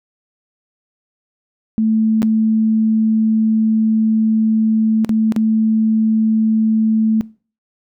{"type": "tone with dropouts", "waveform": "sine", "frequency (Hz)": 220, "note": "A3", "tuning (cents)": 0, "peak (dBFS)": -12, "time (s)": [1.78, 7.21], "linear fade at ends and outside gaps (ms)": 0, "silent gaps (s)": [[2.22, 2.229], [5.047, 5.093], [5.322, 5.363]], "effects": ["noise-tail reverb RT60 0.4 s tail -22 dB re dry"]}